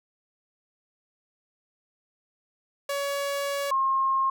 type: tone pair in turn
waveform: sawtooth / sine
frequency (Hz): 563 / 1070.5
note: C#5 / C6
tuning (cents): +27 / +39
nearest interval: major seventh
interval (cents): 1112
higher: second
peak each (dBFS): -23 / -21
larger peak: second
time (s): 2.89-3.71 / 3.71-4.3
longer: first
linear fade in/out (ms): 5
effects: none